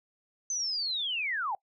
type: linear sweep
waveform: sine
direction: down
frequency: 6210 to 740 Hz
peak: -29 dBFS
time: 0.5-1.55 s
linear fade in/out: 2 ms
effects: noise-tail reverb RT60 0.1 s tail -23 dB re dry